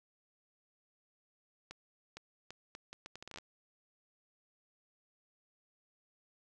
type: accelerating click train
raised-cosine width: 0.2 ms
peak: -29 dBFS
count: 14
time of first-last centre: 1.71-3.385 s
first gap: 460 ms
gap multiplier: 0.73
effects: none